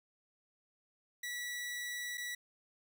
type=tone with dropouts; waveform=sawtooth; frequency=1947 Hz; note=B6; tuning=25 cents flat; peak=-35 dBFS; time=1.23-2.35 s; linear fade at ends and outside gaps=5 ms; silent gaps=2.174-2.178 s; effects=none